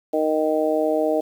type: harmonic tone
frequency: 155.56 Hz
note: D#3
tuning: in tune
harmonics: 2 / 3 / 4 / 5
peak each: -24 / -23 / -21 / -29 dBFS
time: 0.13-1.21 s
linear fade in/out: 10 ms
effects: 8-bit